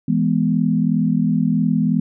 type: chord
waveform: sine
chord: E major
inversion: none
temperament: equal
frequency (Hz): 164.81 / 207.7 / 246.9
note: E3 / G#3 / B3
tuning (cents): 0 / 0 / 0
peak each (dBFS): -19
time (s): 0.08-2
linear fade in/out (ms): 5
effects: none